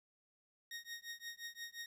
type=tone with tremolo; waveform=20% pulse; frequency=1864.7 Hz; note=A#6; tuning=in tune; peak=-37 dBFS; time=0.71-1.86 s; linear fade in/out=2 ms; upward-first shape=triangle; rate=5.7 Hz; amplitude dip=100%; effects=resampled to 32000 Hz + 13-bit